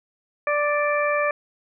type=harmonic tone; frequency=587.3 Hz; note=D5; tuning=in tune; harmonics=1 / 2 / 3 / 4; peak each=-22 / -25 / -27 / -28 dBFS; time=0.47-1.31 s; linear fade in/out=2 ms; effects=none